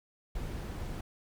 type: noise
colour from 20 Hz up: brown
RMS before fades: -38 dBFS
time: 0.35-1.01 s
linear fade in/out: 5 ms
effects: none